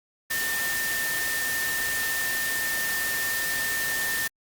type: tone in noise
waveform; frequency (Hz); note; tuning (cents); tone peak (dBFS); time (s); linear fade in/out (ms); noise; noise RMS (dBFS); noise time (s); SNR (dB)
sine; 1806; A6; +45; -27; 0.3-4.28; 10; white; -30; 0.3-4.28; 0
effects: Opus 48 kbps